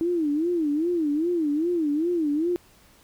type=tone with vibrato; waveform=sine; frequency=320 Hz; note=D#4; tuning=49 cents sharp; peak=-21 dBFS; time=0.01-2.56 s; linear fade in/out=0 ms; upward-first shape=sine; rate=2.5 Hz; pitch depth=180 cents each way; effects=pink hiss -56 dBFS RMS until 3.03 s